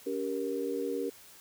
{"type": "chord", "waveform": "sine", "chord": "G diminished", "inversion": "second", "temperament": "just", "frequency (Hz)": [282.2, 392, 470.4], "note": ["Db4", "G4", "Bb4"], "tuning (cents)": [31, 0, 16], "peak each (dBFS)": [-36, -35, -34], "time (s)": [0.06, 1.1], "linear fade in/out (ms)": 10, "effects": ["white hiss -54 dBFS RMS until 1.4 s"]}